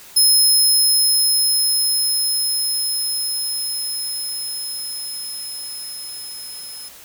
20% pulse tone with level ramp, 5150 Hz, E8, 41 cents flat, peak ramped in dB -5 to -27 dBFS, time 0.16-6.89 s, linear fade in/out 10 ms, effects white hiss -42 dBFS RMS until 7.04 s

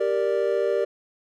triangle chord, G minor, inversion none, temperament equal, 392 / 466.2 / 587.3 Hz, G4 / Bb4 / D5, 0 / 0 / 0 cents, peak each -23 dBFS, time 0-0.85 s, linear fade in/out 10 ms, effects none

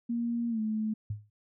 sine tone with pitch glide, 235.2 to 216.9 Hz, A#3 to A3, +16 to -25 cents, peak -28 dBFS, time 0.09-0.94 s, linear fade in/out 10 ms, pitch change -141 cents, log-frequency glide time 0.49-0.6 s
sine tone with exponential decay, 104.9 Hz, G#2, 18 cents sharp, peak -28 dBFS, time 1.1-1.3 s, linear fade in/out 5 ms, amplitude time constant 42 ms
effects none

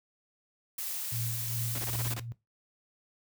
blue noise, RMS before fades -36 dBFS, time 0.78-2.14 s, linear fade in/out 5 ms
sine tone with tremolo, 117 Hz, A#2, 7 cents sharp, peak -32 dBFS, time 1.12-2.32 s, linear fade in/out 0 ms, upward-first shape sine, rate 2.5 Hz, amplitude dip 55%
pink noise bursts, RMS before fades -38 dBFS, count 8, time 1.75-2.198 s, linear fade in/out 2 ms, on 35 ms, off 24 ms
effects noise-tail reverb RT60 0.2 s tail -17 dB re dry + high-pass 60 Hz 12 dB/octave

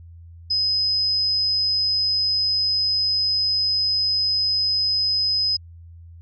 sine tone, 5050 Hz, D#8, 25 cents sharp, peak -18 dBFS, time 0.5-5.57 s, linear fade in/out 10 ms, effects added 84 Hz sine -40 dBFS peak until 6.21 s

